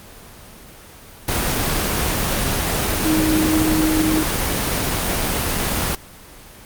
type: tone in noise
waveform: sine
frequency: 313.5 Hz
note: D#4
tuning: 13 cents sharp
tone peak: -16 dBFS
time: 3.05-4.23 s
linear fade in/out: 2 ms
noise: pink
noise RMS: -20 dBFS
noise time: 1.28-5.95 s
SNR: +1 dB
effects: pink hiss -41 dBFS RMS until 6.65 s + Opus 24 kbps